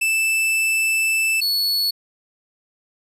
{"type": "tone pair in turn", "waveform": "45% pulse", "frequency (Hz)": [2641, 4405], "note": ["E7", "C#8"], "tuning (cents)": [3, -12], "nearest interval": "major sixth", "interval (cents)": 885, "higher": "second", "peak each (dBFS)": -17, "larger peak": "neither", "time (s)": [[0.01, 1.41], [1.41, 1.91]], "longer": "first", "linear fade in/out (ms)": 10, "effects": ["resampled to 32000 Hz"]}